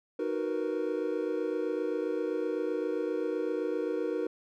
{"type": "chord", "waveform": "triangle", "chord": "B major seventh", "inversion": "first", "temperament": "equal", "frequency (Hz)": [311.1, 370, 466.2, 493.9], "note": ["D#4", "F#4", "A#4", "B4"], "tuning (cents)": [0, 0, 0, 0], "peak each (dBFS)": [-33, -33, -31, -35], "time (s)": [0.19, 4.27], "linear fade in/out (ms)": 5, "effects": []}